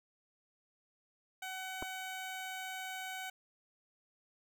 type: tone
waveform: 15% pulse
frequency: 753 Hz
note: F#5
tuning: 30 cents sharp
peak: -34 dBFS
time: 1.42-3.3 s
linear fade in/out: 5 ms
type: clicks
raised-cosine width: 1 ms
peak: -27 dBFS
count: 2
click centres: 1.824 / 1.827 s
effects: none